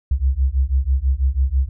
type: beating tone pair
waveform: sine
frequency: 63.6 / 69.7 Hz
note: C2 / C#2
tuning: -48 / +10 cents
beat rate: 6.1 Hz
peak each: -18 dBFS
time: 0.11-1.69 s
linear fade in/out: 5 ms
effects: none

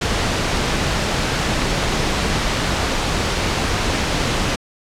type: noise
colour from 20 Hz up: pink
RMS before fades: -19 dBFS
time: 0.01-4.56 s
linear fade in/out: 10 ms
effects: low-pass 6000 Hz 12 dB/octave

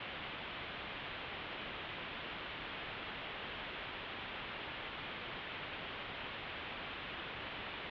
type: low-pass noise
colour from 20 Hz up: white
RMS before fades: -45 dBFS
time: 0-7.9 s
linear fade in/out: 5 ms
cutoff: 3400 Hz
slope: 48 dB/octave
effects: none

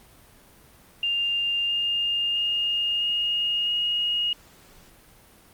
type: tone with pitch steps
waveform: sine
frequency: 2800 / 2818 / 2836 / 2854 / 2872 Hz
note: F7 / F7 / F7 / F7 / F7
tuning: +4 / +15 / +26 / +37 / +48 cents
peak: -22 dBFS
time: 1.03-4.33 s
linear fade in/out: 2 ms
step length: 660 ms
effects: pink hiss -53 dBFS RMS until 5.53 s + Opus 32 kbps

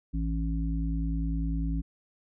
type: harmonic tone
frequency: 55 Hz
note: A1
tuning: in tune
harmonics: 1 / 3 / 5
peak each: -28 / -33 / -35 dBFS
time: 0.13-1.82 s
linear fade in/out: 20 ms
effects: none

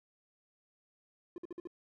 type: tone bursts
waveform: triangle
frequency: 349.2 Hz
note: F4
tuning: in tune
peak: -38 dBFS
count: 5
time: 1.36-1.673 s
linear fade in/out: 2 ms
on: 21 ms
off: 52 ms
effects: none

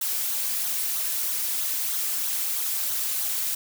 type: noise with flanger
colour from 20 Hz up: blue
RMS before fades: -27 dBFS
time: 0.01-3.55 s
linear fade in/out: 5 ms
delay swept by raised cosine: 0.39 to 3.69 ms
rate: 3.1 Hz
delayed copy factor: -0.6
effects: none

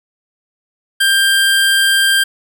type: tone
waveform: 25% pulse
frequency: 1587 Hz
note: G6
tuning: 21 cents sharp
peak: -6 dBFS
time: 1-2.24 s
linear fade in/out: 10 ms
effects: none

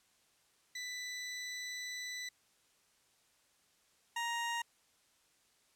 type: tone pair in turn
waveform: 20% pulse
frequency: 1987 / 937.7 Hz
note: B6 / A#5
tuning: +10 / +10 cents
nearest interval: octave + minor second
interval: 1300 cents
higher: first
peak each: -35 / -30 dBFS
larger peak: second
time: 0.75-2.29 / 4.16-4.62 s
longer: first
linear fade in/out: 5 ms
effects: white hiss -71 dBFS RMS until 5.75 s + low-pass 10000 Hz 12 dB/octave

